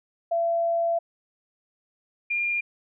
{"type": "tone pair in turn", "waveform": "sine", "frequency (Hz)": [675, 2405], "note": ["E5", "D7"], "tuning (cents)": [41, 41], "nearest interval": "octave + minor seventh", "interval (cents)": 2200, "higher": "second", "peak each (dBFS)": [-21, -23], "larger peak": "first", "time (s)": [[0.31, 0.99], [2.3, 2.61]], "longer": "first", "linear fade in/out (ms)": 10, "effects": []}